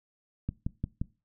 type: click train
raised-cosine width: 5 ms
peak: -18 dBFS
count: 4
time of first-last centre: 0.49-1.015 s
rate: 5.71 Hz
effects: noise-tail reverb RT60 0.3 s tail -21 dB re dry